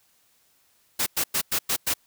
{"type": "noise bursts", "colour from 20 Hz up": "white", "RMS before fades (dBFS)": -24, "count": 6, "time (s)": [0.99, 1.94], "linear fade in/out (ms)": 10, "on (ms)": 75, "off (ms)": 100, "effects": ["white hiss -64 dBFS RMS until 2.06 s"]}